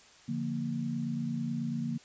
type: chord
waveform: sine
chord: Bb major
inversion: first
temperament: just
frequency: 145.68 / 174.81 / 233.1 Hz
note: D3 / F3 / Bb3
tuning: -14 / +2 / 0 cents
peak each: -36 / -38 / -33 dBFS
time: 0.28-1.98 s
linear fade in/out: 10 ms
effects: white hiss -57 dBFS RMS until 2.04 s + resampled to 16000 Hz